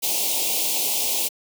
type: band-stop noise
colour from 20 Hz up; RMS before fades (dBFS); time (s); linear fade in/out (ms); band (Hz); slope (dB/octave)
white; -23; 0.02-1.29; 20; 920 to 2400; 48
effects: high-pass 300 Hz 12 dB/octave